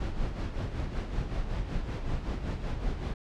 brown noise with tremolo, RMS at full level -30 dBFS, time 0-3.14 s, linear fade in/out 5 ms, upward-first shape sine, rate 5.3 Hz, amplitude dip 55%, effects low-pass 5000 Hz 12 dB/octave

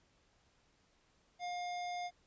square tone, 710 Hz, F5, 28 cents sharp, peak -39 dBFS, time 1.39-2.11 s, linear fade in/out 50 ms, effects pink hiss -72 dBFS RMS until 2.26 s + resampled to 16000 Hz

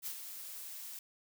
blue noise with ADSR envelope, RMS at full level -39 dBFS, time 0.02-0.99 s, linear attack 46 ms, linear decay 76 ms, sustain -7 dB, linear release 3 ms, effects none

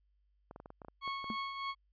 clicks, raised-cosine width 1 ms, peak -34 dBFS, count 11, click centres 0.511 / 0.561 / 0.601 / 0.659 / 0.704 / 0.818 / 0.848 / 0.884 / 1.077 / 1.243 / 1.302 s
sawtooth tone with tremolo, 1100 Hz, C#6, 14 cents flat, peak -31 dBFS, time 1.01-1.75 s, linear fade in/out 50 ms, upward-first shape triangle, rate 3.3 Hz, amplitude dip 55%
sine tone with exponential decay, 220 Hz, A3, in tune, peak -33 dBFS, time 1.3-1.38 s, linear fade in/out 2 ms, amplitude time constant 16 ms
effects added 50 Hz sine -70 dBFS peak until 1.92 s + resampled to 11025 Hz

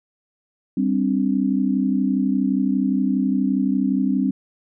sine chord, G suspended fourth, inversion none, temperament equal with one note detuned, 196.56 / 261.6 / 293.7 Hz, G3 / C4 / D4, +5 / 0 / 0 cents, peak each -21 / -20 / -25 dBFS, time 0.77-4.31 s, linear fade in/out 5 ms, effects none

